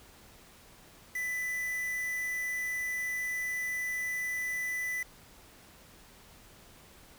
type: tone with quantisation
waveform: triangle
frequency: 1994 Hz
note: B6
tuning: 16 cents sharp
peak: -30 dBFS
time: 1.15-5.03 s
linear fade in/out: 5 ms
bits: 7
effects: pink hiss -56 dBFS RMS until 7.18 s